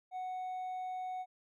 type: tone with hard clipping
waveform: sine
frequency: 740 Hz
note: F#5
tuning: in tune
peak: -38 dBFS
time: 0.11-1.26 s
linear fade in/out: 50 ms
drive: 2 dB
effects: none